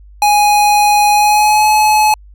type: tone with pitch glide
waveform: square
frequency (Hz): 830.6 to 854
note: G#5 to G#5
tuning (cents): 0 to +48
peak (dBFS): -8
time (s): 0.22-2.14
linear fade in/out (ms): 2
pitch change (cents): +48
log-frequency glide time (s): 1.11-1.68
effects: added 50 Hz sine -36 dBFS peak until 2.34 s